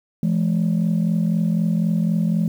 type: tone pair together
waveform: sine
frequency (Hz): 169.14 / 213.1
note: E3 / G#3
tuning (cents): +45 / +45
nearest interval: major third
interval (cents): 400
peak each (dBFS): -17 / -19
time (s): 0.23-2.48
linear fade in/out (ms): 2
effects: tanh soft clip ceiling -13 dBFS + 8-bit